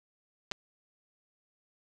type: clicks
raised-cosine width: 0.2 ms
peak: -17 dBFS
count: 2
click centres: 0.514 / 0.519 s
effects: none